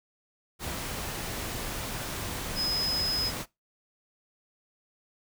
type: tone in noise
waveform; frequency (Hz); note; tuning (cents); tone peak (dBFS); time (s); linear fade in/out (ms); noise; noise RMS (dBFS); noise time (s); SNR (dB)
sine; 5070; D#8; +32; -26; 2.55-3.32; 50; pink; -35; 0.59-3.46; +6
effects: noise-tail reverb RT60 0.2 s tail -21 dB re dry